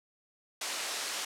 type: band-pass noise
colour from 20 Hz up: white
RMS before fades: -36 dBFS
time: 0.61-1.25 s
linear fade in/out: 5 ms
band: 430 to 7400 Hz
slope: 12 dB/octave
effects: low-pass 12000 Hz 12 dB/octave